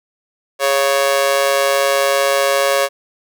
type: tone with amplitude modulation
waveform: sawtooth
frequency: 554.4 Hz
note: C#5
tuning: in tune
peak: -5 dBFS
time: 0.59-2.89 s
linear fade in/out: 50 ms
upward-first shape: sine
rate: 140 Hz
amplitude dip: 90%
effects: none